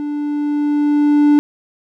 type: tone with level ramp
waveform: triangle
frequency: 293.7 Hz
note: D4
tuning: in tune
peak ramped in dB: -18 to -5 dBFS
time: 0-1.39 s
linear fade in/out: 0 ms
effects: none